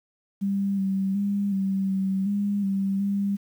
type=tone with pitch steps; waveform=sine; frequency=197.9 / 193.2 / 201.3 / 193.5 / 192 / 202.7 / 195.2 / 199.7 Hz; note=G3 / G3 / G3 / G3 / G3 / G#3 / G3 / G3; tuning=+17 / -25 / +46 / -22 / -36 / -42 / -7 / +32 cents; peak=-22 dBFS; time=0.41-3.37 s; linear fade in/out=20 ms; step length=370 ms; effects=9-bit